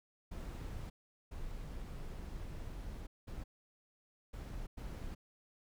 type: noise bursts at uneven times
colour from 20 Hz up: brown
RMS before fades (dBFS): -44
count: 5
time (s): 0.31-0.9 / 1.31-3.07 / 3.27-3.44 / 4.33-4.67 / 4.77-5.15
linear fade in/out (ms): 10
effects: none